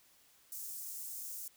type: high-pass noise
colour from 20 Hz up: white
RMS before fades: -44 dBFS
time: 0.52-1.48 s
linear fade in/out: 2 ms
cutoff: 6400 Hz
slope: 24 dB/octave
effects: white hiss -66 dBFS RMS until 1.56 s